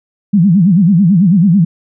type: tone with vibrato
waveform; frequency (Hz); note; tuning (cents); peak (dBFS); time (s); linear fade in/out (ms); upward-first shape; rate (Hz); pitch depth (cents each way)
sine; 183.5; F#3; -14; -5; 0.33-1.65; 10; sine; 9.1; 230
effects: none